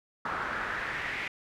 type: noise with band-pass filter sweep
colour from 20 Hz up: brown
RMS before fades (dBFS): -34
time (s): 0.25-1.28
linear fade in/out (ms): 5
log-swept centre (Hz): 1300 to 2200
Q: 3.4
effects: none